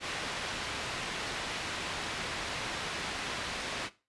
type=low-pass noise; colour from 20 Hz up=white; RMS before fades=-37 dBFS; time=0-3.9 s; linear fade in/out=50 ms; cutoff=3300 Hz; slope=12 dB/octave; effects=noise-tail reverb RT60 0.3 s tail -17 dB re dry + resampled to 24000 Hz